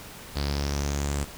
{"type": "tone with low-pass filter sweep", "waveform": "sawtooth", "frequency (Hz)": 71.2, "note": "C#2", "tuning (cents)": 47, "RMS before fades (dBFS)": -28, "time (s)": [0.35, 1.25], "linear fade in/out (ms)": 20, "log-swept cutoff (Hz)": [4500, 8100], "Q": 6.1, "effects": ["pink hiss -43 dBFS RMS until 1.37 s"]}